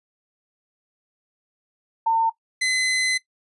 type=tone pair in turn; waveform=sine / sawtooth; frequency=905 / 2035 Hz; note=A5 / C7; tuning=+48 / -49 cents; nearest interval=octave + major second; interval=1403 cents; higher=second; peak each=-16 dBFS; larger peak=neither; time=2.06-2.3 / 2.61-3.18 s; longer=second; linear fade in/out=10 ms; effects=noise-tail reverb RT60 0.1 s tail -18 dB re dry + resampled to 24000 Hz